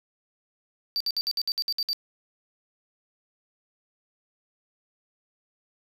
triangle tone bursts, 4643 Hz, D8, 21 cents flat, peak -23 dBFS, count 10, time 0.96-1.931 s, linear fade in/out 0 ms, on 44 ms, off 59 ms, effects none

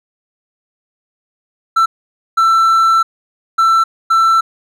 triangle tone bursts at uneven times, 1336 Hz, E6, 23 cents sharp, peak -6 dBFS, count 4, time 1.76-1.86 / 2.37-3.03 / 3.58-3.84 / 4.1-4.41 s, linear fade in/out 10 ms, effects none

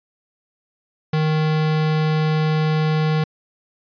square tone, 155.56 Hz, D#3, in tune, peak -17 dBFS, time 1.13-3.24 s, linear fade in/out 5 ms, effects resampled to 11025 Hz

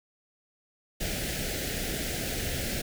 pink band-stop noise, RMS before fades -32 dBFS, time 1-2.82 s, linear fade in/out 10 ms, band 740 to 1500 Hz, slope 48 dB/octave, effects none

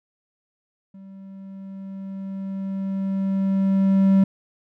triangle tone with level ramp, 193.6 Hz, G3, 21 cents flat, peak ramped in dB -38 to -10 dBFS, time 0.94-4.24 s, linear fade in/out 5 ms, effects none

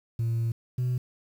sine tone pair in turn, 115.2 / 125.21 Hz, A#2 / B2, -20 / +24 cents, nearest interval minor second, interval 144 cents, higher second, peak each -22 dBFS, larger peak neither, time 0.19-0.52 / 0.78-0.98 s, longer first, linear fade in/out 5 ms, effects tanh soft clip ceiling -23 dBFS + 9-bit

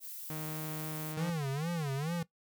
violet noise, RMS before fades -44 dBFS, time 0-1.16 s, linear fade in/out 50 ms
sawtooth tone, 155.56 Hz, D#3, in tune, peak -34 dBFS, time 0.3-1.3 s, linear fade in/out 2 ms
square tone with vibrato, 152.8 Hz, D#3, 31 cents flat, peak -33 dBFS, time 1.17-2.23 s, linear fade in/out 5 ms, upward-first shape sine, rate 2.3 Hz, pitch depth 220 cents each way
effects noise-tail reverb RT60 0.1 s tail -18 dB re dry

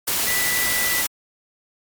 sine tone in noise, 1975.5 Hz, B6, in tune, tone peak -23 dBFS, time 0.27-1.02 s, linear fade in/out 10 ms, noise white, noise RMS -22 dBFS, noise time 0.07-1.07 s, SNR -4 dB, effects MP3 96 kbps

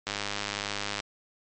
click train, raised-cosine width 0.2 ms, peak -13 dBFS, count 96, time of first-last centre 0.07-1.001 s, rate 102 Hz, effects MP3 48 kbps

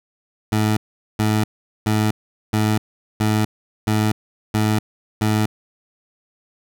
20% pulse tone bursts, 107.5 Hz, A2, 40 cents flat, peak -11 dBFS, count 8, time 0.52-5.46 s, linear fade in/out 5 ms, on 250 ms, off 420 ms, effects none

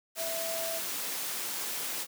sine tone in noise, 659.3 Hz, E5, in tune, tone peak -35 dBFS, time 0.16-0.81 s, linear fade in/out 50 ms, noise white, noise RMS -35 dBFS, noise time 0.15-2.07 s, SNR -3 dB, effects high-pass 200 Hz 12 dB/octave

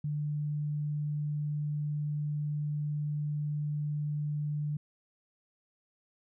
sine tone, 148.5 Hz, D3, 20 cents sharp, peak -30 dBFS, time 0.04-4.77 s, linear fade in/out 5 ms, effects none

